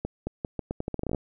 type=accelerating click train; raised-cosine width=2 ms; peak=-16 dBFS; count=15; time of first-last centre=0.05-1.147 s; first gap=220 ms; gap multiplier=0.81; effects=none